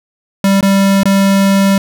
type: tone with dropouts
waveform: square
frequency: 196 Hz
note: G3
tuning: in tune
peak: -8 dBFS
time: 0.44-1.78 s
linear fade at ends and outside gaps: 2 ms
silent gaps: 0.609-0.627 / 1.033-1.055 s
effects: none